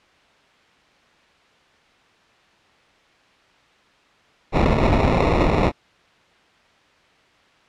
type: noise with sample-and-hold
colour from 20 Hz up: pink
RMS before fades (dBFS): -17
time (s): 4.52-5.72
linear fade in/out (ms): 50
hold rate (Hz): 1575
effects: white hiss -55 dBFS RMS until 7.68 s + low-pass 3000 Hz 12 dB/octave